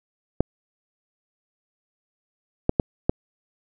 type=clicks; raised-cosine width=2 ms; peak=-4 dBFS; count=4; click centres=0.406 / 2.694 / 2.798 / 3.095 s; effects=none